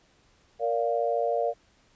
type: chord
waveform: sine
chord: Bb major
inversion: none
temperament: equal with one note detuned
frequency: 466.2 / 579.9 / 698.5 Hz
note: Bb4 / D5 / F5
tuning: 0 / -22 / 0 cents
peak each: -28 dBFS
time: 0.59-1.54 s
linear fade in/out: 50 ms
effects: pink hiss -63 dBFS RMS until 1.95 s + resampled to 16000 Hz